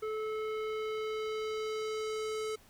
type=tone with low-pass filter sweep; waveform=square; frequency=433.9 Hz; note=A4; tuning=24 cents flat; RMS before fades=-36 dBFS; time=0.02-2.56 s; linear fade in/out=10 ms; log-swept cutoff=1700 to 9100 Hz; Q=1; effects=pink hiss -61 dBFS RMS until 2.69 s